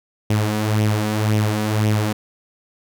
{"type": "tone with flanger", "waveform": "sawtooth", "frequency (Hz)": 106.8, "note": "G#2", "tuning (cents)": 49, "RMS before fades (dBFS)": -19, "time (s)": [0.3, 2.13], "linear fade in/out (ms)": 5, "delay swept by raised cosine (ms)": [0.33, 4.13], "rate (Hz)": 1.9, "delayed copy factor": 0.55, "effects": []}